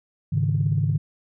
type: chord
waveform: sine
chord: Ab suspended fourth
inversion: none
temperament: just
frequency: 103.83 / 138.43 / 155.74 Hz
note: Ab2 / Db3 / Eb3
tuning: 0 / -2 / +2 cents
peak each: -23 dBFS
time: 0.32-0.98 s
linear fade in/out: 10 ms
effects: tanh soft clip ceiling -10 dBFS